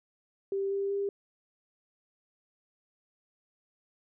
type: tone with pitch steps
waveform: sine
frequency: 392.5 / 395.9 / 399.4 Hz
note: G4 / G4 / G4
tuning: +2 / +17 / +32 cents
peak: -28 dBFS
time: 0.52-1.09 s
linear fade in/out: 2 ms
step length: 190 ms
effects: none